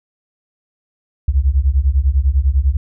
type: beating tone pair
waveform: sine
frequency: 63.1 / 73.1 Hz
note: B1 / D2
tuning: +38 / -7 cents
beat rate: 10 Hz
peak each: -14 dBFS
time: 1.28-2.77 s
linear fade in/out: 5 ms
effects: none